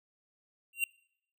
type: tone with exponential growth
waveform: square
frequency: 2760 Hz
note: F7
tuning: 21 cents flat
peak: -25 dBFS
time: 0.73-0.84 s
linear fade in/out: 2 ms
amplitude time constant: 23 ms
effects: noise-tail reverb RT60 0.7 s tail -25 dB re dry